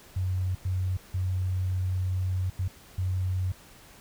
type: tone bursts at uneven times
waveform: sine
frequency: 92.5 Hz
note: F#2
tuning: in tune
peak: -25 dBFS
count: 5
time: 0.16-0.55 / 0.65-0.97 / 1.14-2.5 / 2.59-2.68 / 2.98-3.52 s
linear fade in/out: 5 ms
effects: pink hiss -52 dBFS RMS until 4 s